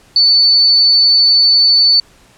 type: tone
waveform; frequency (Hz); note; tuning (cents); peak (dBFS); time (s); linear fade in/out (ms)
sine; 4494; C#8; +23; -6; 0.16-2; 2
effects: pink hiss -47 dBFS RMS until 2.37 s + low-pass 10000 Hz 12 dB/octave